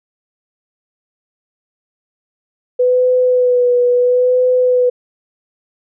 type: tone with vibrato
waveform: sine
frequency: 496.8 Hz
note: B4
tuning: 10 cents sharp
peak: -9 dBFS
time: 2.79-4.9 s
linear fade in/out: 10 ms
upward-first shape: sine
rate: 0.74 Hz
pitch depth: 26 cents each way
effects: none